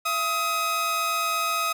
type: tone pair together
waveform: sawtooth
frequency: 675.7 / 1263 Hz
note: E5 / D#6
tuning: +43 / +26 cents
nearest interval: major seventh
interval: 1083 cents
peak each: -29 / -20 dBFS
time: 0.05-1.73 s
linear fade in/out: 10 ms
effects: none